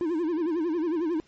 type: tone with vibrato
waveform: triangle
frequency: 329.6 Hz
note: E4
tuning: in tune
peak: -22 dBFS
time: 0.01-1.2 s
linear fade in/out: 0 ms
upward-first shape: sine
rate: 11 Hz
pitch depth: 140 cents each way
effects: pink hiss -61 dBFS RMS until 1.27 s + MP3 32 kbps